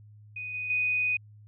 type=tone with level steps; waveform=sine; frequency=2489 Hz; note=D#7; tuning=in tune; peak=-34 / -31 / -24 dBFS; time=0.36-1.17 s; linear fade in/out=5 ms; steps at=0.54 / 0.7 s; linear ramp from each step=2 ms; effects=added 105 Hz sine -49 dBFS peak until 1.47 s